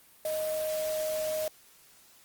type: tone in noise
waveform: sine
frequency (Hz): 622.3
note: D#5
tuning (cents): 0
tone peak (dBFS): -29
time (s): 0.25-1.48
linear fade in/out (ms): 2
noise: white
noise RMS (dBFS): -40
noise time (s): 0.25-1.48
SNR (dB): +8
effects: white hiss -58 dBFS RMS until 2.24 s + Opus 32 kbps